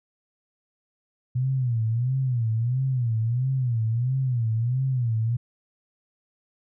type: tone with vibrato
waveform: sine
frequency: 121.7 Hz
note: B2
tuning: 25 cents flat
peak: -21 dBFS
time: 1.35-5.37 s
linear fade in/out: 10 ms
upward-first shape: sine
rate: 1.5 Hz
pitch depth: 160 cents each way
effects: none